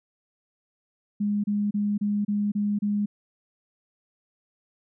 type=tone bursts; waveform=sine; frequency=206 Hz; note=G#3; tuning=14 cents flat; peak=-22 dBFS; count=7; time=1.2-3.06 s; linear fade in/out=10 ms; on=240 ms; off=30 ms; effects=none